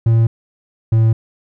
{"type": "tone pair in turn", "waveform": "triangle", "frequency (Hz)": [114.1, 112.14], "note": ["A#2", "A2"], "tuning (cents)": [-37, 33], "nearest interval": "unison", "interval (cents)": 30, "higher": "first", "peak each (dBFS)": -7, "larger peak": "neither", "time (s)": [[0.06, 0.27], [0.92, 1.13]], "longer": "neither", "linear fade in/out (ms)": 5, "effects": []}